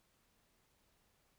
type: silence
effects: pink hiss -75 dBFS RMS until 1.38 s